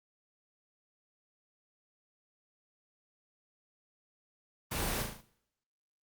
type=noise with echo; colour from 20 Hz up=pink; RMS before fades=-35 dBFS; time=4.71-5.03 s; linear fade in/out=10 ms; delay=36 ms; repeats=5; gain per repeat=-4 dB; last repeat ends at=5.21 s; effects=noise-tail reverb RT60 0.7 s tail -18 dB re dry + Opus 24 kbps